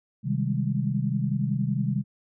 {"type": "chord", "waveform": "sine", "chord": "Ab major seventh", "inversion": "first", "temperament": "equal with one note detuned", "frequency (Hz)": [130.81, 155.56, 196, 206.8], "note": ["C3", "Eb3", "G3", "Ab3"], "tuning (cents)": [0, 0, 0, -7], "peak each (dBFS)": [-27, -29, -29, -31], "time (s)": [0.23, 2.04], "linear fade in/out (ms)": 50, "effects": []}